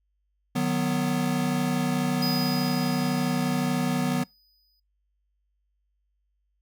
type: chord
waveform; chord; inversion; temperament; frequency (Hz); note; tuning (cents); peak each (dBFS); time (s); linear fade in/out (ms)
square; B major; first; equal with one note detuned; 153.07 / 185 / 246.9; D#3 / F#3 / B3; -28 / 0 / 0; -30 / -29 / -27; 0.55-4.24; 10
type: tone with exponential decay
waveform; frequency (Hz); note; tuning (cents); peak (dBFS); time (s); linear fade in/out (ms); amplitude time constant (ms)
square; 4978; D#8; 0; -27; 2.22-4.8; 5; 560
effects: noise-tail reverb RT60 0.2 s tail -25 dB re dry + added 50 Hz sine -70 dBFS peak until 6.61 s